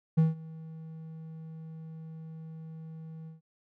triangle tone with ADSR envelope, 160.4 Hz, E3, 47 cents flat, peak -16 dBFS, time 0.17-3.41 s, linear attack 15 ms, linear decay 160 ms, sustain -23 dB, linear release 140 ms, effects none

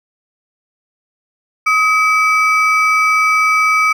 triangle ring-modulated tone, 1782 Hz, A6, 22 cents sharp, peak -5 dBFS, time 1.66-3.93 s, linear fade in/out 10 ms, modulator 516 Hz, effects none

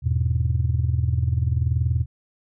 sine chord, E major, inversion none, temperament just, 82.41 / 103.01 / 123.61 Hz, E2 / G#2 / B2, 0 / -14 / +2 cents, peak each -21 / -25 / -22 dBFS, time 0.02-2.06 s, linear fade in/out 50 ms, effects tanh soft clip ceiling -11 dBFS

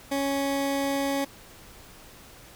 20% pulse tone, 277.2 Hz, C#4, in tune, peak -20 dBFS, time 0.11-1.25 s, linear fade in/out 10 ms, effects pink hiss -49 dBFS RMS until 2.55 s

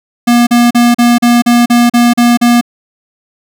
square tone bursts, 239.1 Hz, A#3, 44 cents sharp, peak -5 dBFS, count 10, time 0.27-2.612 s, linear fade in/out 10 ms, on 200 ms, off 38 ms, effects none

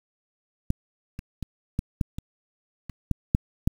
clicks, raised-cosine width 5 ms, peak -10 / -23 / -19 / -12 / -10 / -20 / -25 / -10 / -6 / -8 dBFS, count 10, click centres 0.704 / 1.191 / 1.427 / 1.791 / 2.012 / 2.185 / 2.897 / 3.113 / 3.349 / 3.675 s, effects 7-bit

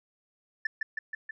sine tone with echo, 1760 Hz, A6, in tune, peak -23 dBFS, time 0.65-0.67 s, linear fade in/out 5 ms, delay 160 ms, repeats 4, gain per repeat -3 dB, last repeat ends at 1.31 s, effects tanh soft clip ceiling -24 dBFS

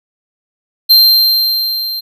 square tone with level ramp, 4157 Hz, C8, 12 cents flat, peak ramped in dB -3 to -19 dBFS, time 0.89-2.01 s, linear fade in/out 20 ms, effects none

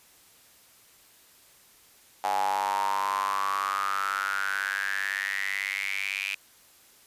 square tone with high-pass filter sweep, 49 Hz, G1, in tune, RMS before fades -29 dBFS, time 2.24-6.35 s, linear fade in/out 0 ms, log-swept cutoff 790 to 2500 Hz, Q 9.5, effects white hiss -57 dBFS RMS until 7.06 s + resampled to 32000 Hz

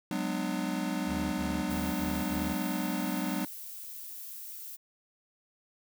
square chord, G# half-diminished seventh, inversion third, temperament just, 186.89 / 207.7 / 249.2 / 299 Hz, F#3 / G#3 / B3 / D4, +18 / 0 / +16 / +31 cents, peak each -36 / -38 / -37 / -36 dBFS, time 0.11-3.45 s, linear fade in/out 2 ms
sawtooth tone bursts, 75.5 Hz, D2, 48 cents sharp, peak -33 dBFS, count 5, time 1.06-2.56 s, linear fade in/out 50 ms, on 280 ms, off 25 ms
violet noise, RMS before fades -43 dBFS, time 1.69-4.77 s, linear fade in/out 20 ms
effects none

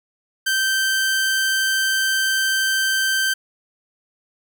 sawtooth tone, 1557 Hz, G6, 12 cents flat, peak -14 dBFS, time 0.46-3.34 s, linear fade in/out 10 ms, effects none

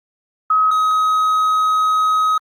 sine / triangle tone pair in turn, 1272 / 1266.6 Hz, D#6 / D#6, +38 / +30 cents, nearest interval unison, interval 8 cents, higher first, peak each -11 dBFS, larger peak neither, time 0.5-0.71 / 0.71-2.38 s, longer second, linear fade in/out 5 ms, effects Opus 32 kbps

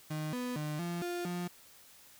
35% pulse tone with pitch steps, 154.1 / 248.1 / 151 / 172.6 / 350.7 / 176.5 Hz, D#3 / B3 / D3 / F3 / F4 / F3, -16 / +8 / +48 / -20 / +7 / +19 cents, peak -33 dBFS, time 0.1-1.48 s, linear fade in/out 10 ms, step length 230 ms, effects white hiss -58 dBFS RMS until 2.19 s

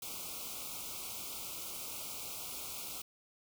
white band-stop noise, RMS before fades -43 dBFS, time 0.02-3.02 s, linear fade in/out 5 ms, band 1400 to 2200 Hz, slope 96 dB/octave, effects none

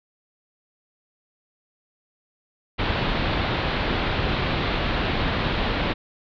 pink low-pass noise, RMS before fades -24 dBFS, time 2.78-5.94 s, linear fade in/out 20 ms, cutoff 4100 Hz, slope 48 dB/octave, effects none

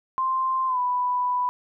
sine tone with pitch glide, 1046.5 to 990.6 Hz, C6 to B5, 0 to +5 cents, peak -21 dBFS, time 0.18-1.49 s, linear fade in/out 0 ms, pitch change -95 cents, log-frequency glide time 0.67-0.79 s, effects none

